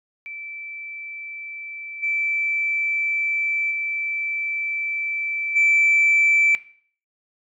sine tone with level steps, 2326 Hz, D7, 17 cents flat, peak -32 / -20 / -23 / -13 dBFS, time 0.26-6.55 s, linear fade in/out 0 ms, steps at 2.02 / 3.7 / 5.55 s, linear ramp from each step 20 ms, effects noise-tail reverb RT60 0.5 s tail -17 dB re dry + tanh soft clip ceiling -10 dBFS

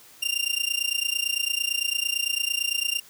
sawtooth tone with amplitude modulation, 2789 Hz, F7, 3 cents flat, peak -17 dBFS, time 0.22-3 s, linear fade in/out 10 ms, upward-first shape sine, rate 28.9 Hz, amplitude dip 90%, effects white hiss -51 dBFS RMS until 3.09 s

